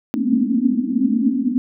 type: band-pass noise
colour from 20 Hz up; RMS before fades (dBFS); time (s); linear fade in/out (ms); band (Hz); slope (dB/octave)
pink; -18; 0.14-1.58; 0; 220 to 280; 96
effects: none